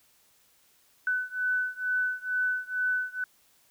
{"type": "beating tone pair", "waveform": "sine", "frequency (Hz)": [1500, 1502.2], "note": ["F#6", "F#6"], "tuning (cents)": [23, 26], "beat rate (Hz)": 2.2, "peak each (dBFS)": [-29, -30], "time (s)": [1.07, 3.24], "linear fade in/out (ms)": 2, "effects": ["white hiss -64 dBFS RMS until 3.7 s"]}